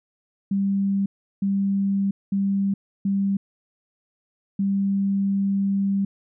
sine tone bursts at uneven times, 197.1 Hz, G3, 10 cents sharp, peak -19 dBFS, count 5, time 0.51-1.06 / 1.42-2.11 / 2.32-2.74 / 3.05-3.37 / 4.59-6.05 s, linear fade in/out 5 ms, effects none

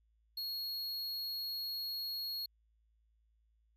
square tone, 4312 Hz, C#8, 49 cents flat, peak -38 dBFS, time 0.37-2.46 s, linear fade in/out 5 ms, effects added 55 Hz sine -70 dBFS peak until 3.76 s

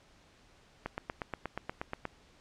click train, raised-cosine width 0.5 ms, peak -20 dBFS, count 11, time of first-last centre 0.86-2.053 s, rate 8.38 Hz, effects pink hiss -62 dBFS RMS until 2.4 s + low-pass 6000 Hz 12 dB/octave

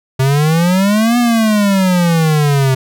square exponential two-way sweep, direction up then down, 130 to 244.4 to 130 Hz, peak -10 dBFS, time 0.19-2.75 s, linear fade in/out 10 ms, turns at 1.18 s, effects none

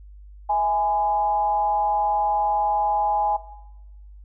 sine tone with frequency modulation, 830.6 Hz, G#5, in tune, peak -18 dBFS, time 0.49-3.37 s, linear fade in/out 10 ms, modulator 181 Hz, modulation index 0.44, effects noise-tail reverb RT60 1.0 s tail -17 dB re dry + added 50 Hz sine -41 dBFS peak until 4.24 s

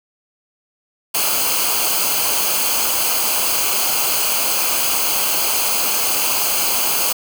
white noise with comb filter, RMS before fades -18 dBFS, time 1.14-7.13 s, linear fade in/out 10 ms, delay 0.54 ms, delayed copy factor -0.7, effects none

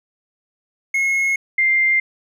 triangle / sine tone pair in turn, 2169 / 2098 Hz, C#7 / C7, -38 / +4 cents, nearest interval minor second, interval 58 cents, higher first, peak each -14 / -13 dBFS, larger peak second, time 0.94-1.36 / 1.58-2 s, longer neither, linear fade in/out 5 ms, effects none

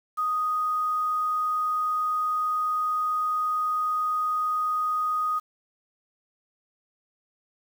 sine tone with quantisation, 1244.5 Hz, D#6, in tune, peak -23 dBFS, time 0.17-5.4 s, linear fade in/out 20 ms, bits 8, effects none

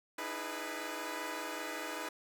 10% pulse chord, E major seventh, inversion third, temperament equal with one note detuned, 304.5 / 329.6 / 415.3 / 493.9 Hz, D#4 / E4 / G#4 / B4, -37 / 0 / 0 / 0 cents, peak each -35 / -36 / -37 / -35 dBFS, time 0.18-2.09 s, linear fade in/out 5 ms, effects none

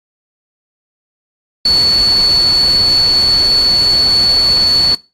sine tone in noise, 4435 Hz, C#8, in tune, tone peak -7 dBFS, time 1.65-4.95 s, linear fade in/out 5 ms, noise pink, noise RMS -25 dBFS, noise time 1.65-4.95 s, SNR +15 dB, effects noise-tail reverb RT60 0.3 s tail -22 dB re dry + AAC 32 kbps

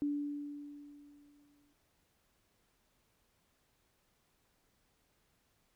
sine tone with exponential decay, 290 Hz, D4, 22 cents flat, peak -30 dBFS, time 0.02-1.73 s, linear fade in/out 0 ms, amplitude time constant 370 ms, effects pink hiss -75 dBFS RMS until 5.75 s

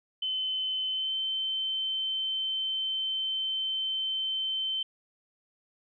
sine tone with pitch glide, 3054 to 3088 Hz, G7 to G7, -46 to -27 cents, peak -28 dBFS, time 0.22-4.83 s, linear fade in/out 5 ms, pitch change +19 cents, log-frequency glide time 0.9-1.14 s, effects none

